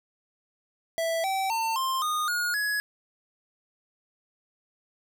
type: tone with pitch steps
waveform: square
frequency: 659.3 / 770.6 / 900.6 / 1052.6 / 1230.3 / 1437.9 / 1680.6 Hz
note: E5 / G5 / A5 / C6 / D#6 / F#6 / G#6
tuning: 0 / -30 / +40 / +10 / -20 / -50 / +20 cents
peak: -26 dBFS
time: 0.98-2.8 s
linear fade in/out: 0 ms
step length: 260 ms
effects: none